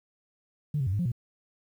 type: tone with pitch steps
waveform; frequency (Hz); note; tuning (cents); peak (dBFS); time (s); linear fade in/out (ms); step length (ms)
sine; 148.2 / 133 / 93 / 103.2 / 175.5 / 120; D3 / C3 / F#2 / G#2 / F3 / B2; +16 / +29 / +9 / -10 / +9 / -49; -24; 0.74-1.118; 5; 63
effects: tanh soft clip ceiling -20 dBFS + 10-bit

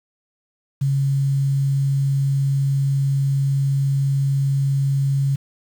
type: tone with quantisation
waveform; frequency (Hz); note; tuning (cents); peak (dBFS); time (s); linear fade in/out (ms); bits
sine; 137.7; C#3; -11; -16; 0.81-5.36; 10; 7
effects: none

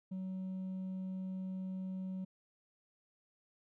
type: tone with hard clipping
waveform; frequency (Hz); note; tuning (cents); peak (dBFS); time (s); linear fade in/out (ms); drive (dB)
triangle; 187.7; F#3; +25; -37; 0.11-2.25; 10; 1
effects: none

